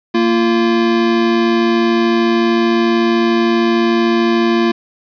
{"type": "tone pair together", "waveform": "square", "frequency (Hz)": [230.7, 344.2], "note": ["A#3", "F4"], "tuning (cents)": [-18, -25], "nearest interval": "perfect fifth", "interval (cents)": 693, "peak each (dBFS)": [-15, -14], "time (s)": [0.14, 4.72], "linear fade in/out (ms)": 10, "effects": ["resampled to 11025 Hz", "7-bit"]}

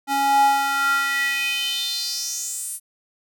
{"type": "tone with high-pass filter sweep", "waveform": "square", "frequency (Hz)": 276.9, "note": "C#4", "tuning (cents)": -2, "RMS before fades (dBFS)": -22, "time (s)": [0.07, 2.8], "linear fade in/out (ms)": 50, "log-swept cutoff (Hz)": [570, 10000], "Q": 5, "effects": []}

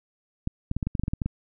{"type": "clicks", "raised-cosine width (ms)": 5, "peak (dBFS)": -14, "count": 12, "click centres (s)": [0.474, 0.714, 0.766, 0.828, 0.87, 0.952, 0.996, 1.036, 1.081, 1.135, 1.218, 1.26], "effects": []}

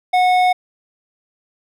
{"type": "tone with hard clipping", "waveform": "sine", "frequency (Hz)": 731, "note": "F#5", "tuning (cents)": -21, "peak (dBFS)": -13, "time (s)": [0.13, 0.53], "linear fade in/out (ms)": 10, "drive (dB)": 10, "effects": []}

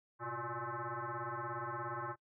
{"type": "tone with frequency modulation", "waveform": "sine", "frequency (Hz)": 110, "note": "A2", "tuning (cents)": 0, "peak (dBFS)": -38, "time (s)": [0.19, 2.16], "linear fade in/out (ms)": 50, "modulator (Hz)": 237, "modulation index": 5.9, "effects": ["noise-tail reverb RT60 0.1 s tail -22 dB re dry"]}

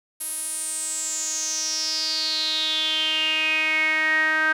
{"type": "tone with band-pass filter sweep", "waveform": "sawtooth", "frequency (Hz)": 313.4, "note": "D#4", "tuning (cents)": 13, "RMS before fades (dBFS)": -24, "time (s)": [0.2, 4.53], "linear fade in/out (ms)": 10, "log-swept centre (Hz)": [11000, 1600], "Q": 8.2, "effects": []}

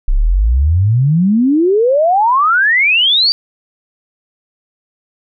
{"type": "exponential sweep", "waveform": "sine", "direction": "up", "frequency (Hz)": [30.51, 4743], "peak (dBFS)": -8, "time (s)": [0.08, 3.32], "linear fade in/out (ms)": 0, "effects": []}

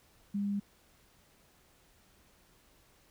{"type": "tone", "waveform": "sine", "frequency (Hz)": 201.8, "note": "G#3", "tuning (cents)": -49, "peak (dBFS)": -30, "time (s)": [0.34, 0.6], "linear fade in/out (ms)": 10, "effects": ["pink hiss -65 dBFS RMS until 3.1 s"]}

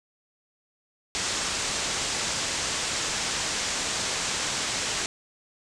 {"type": "low-pass noise", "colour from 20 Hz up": "white", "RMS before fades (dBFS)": -29, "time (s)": [1.15, 5.06], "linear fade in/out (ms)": 0, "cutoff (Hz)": 8100, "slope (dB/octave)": 48, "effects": []}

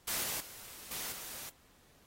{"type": "noise with level steps", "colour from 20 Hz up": "white", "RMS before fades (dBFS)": [-35, -37, -50, -40, -45], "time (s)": [0.07, 1.5], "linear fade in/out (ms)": 10, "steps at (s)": [0.23, 0.4, 0.91, 1.12], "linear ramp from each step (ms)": 5, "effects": ["pink hiss -65 dBFS RMS until 2.06 s", "AAC 48 kbps"]}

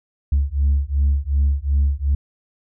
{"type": "beating tone pair", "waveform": "sine", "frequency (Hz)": [69, 71.7], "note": ["C#2", "D2"], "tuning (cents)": [-7, -41], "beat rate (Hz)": 2.7, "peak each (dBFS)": -17, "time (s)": [0.32, 2.15], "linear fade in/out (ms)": 5, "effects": ["tanh soft clip ceiling -11 dBFS"]}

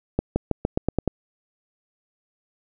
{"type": "accelerating click train", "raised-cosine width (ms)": 2, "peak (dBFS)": -7, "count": 8, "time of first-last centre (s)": [0.19, 1.077], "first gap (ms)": 170, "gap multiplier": 0.9, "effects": []}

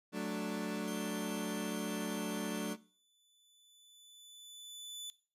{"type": "chord", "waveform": "30% pulse", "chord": "D major", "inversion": "first", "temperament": "equal", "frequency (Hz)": [185, 220, 293.7], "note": ["F#3", "A3", "D4"], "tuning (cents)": [0, 0, 0], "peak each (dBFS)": -38, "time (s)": [0.12, 2.77], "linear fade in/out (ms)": 50}
{"type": "tone", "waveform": "15% pulse", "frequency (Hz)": 3157, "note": "G7", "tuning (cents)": 12, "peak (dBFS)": -40, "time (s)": [0.87, 2.74], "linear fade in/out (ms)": 10}
{"type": "tone with exponential growth", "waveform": "sawtooth", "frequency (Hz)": 3488, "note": "A7", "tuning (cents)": -16, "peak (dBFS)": -38, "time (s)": [2.43, 5.1], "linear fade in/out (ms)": 0, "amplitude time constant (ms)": 580}
{"effects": ["noise-tail reverb RT60 0.4 s tail -19 dB re dry", "resampled to 32000 Hz"]}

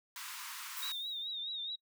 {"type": "high-pass noise", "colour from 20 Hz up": "pink", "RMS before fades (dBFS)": -45, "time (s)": [0.16, 0.92], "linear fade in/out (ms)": 2, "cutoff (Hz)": 930, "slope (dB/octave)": 96}
{"type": "noise with exponential decay", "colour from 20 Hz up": "violet", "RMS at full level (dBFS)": -41, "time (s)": [0.77, 1.42], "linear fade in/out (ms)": 0, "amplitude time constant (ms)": 140}
{"type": "tone with vibrato", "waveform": "sine", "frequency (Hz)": 3729, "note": "A#7", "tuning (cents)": 0, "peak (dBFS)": -37, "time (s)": [0.82, 1.76], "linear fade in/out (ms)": 10, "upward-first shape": "triangle", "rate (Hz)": 4.7, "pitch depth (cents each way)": 93}
{"effects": ["noise-tail reverb RT60 0.1 s tail -25 dB re dry"]}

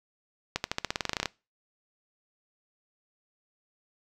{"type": "accelerating click train", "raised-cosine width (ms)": 0.2, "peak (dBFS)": -10, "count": 15, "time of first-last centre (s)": [0.56, 1.257], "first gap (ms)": 81, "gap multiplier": 0.92, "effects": ["noise-tail reverb RT60 0.3 s tail -23 dB re dry"]}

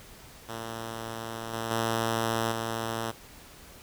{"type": "tone with level steps", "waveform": "5% pulse", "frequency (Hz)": 113.6, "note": "A#2", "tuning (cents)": -44, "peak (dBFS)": [-24, -20, -15, -19], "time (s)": [0.48, 3.12], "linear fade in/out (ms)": 20, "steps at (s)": [1.53, 1.71, 2.52], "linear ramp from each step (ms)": 2, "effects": ["pink hiss -50 dBFS RMS until 3.82 s"]}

